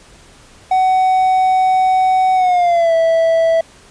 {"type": "tone with pitch glide", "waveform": "triangle", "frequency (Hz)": [750, 656.7], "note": ["F#5", "E5"], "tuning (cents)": [23, -7], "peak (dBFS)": -8, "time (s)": [0.71, 3.61], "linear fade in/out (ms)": 5, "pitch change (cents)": -230, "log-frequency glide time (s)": [2.35, 2.94], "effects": ["pink hiss -44 dBFS RMS until 3.9 s", "resampled to 22050 Hz"]}